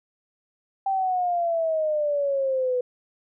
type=exponential sweep; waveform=sine; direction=down; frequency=785 to 493.6 Hz; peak=-21 dBFS; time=0.86-2.81 s; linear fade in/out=5 ms; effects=none